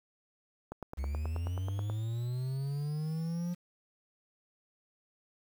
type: click train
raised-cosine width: 1 ms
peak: -26 dBFS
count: 12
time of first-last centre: 0.72-1.899 s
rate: 9.33 Hz
type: linear sweep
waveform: triangle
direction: up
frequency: 65.41 to 177.2 Hz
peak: -30 dBFS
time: 0.97-3.55 s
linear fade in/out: 20 ms
effects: 9-bit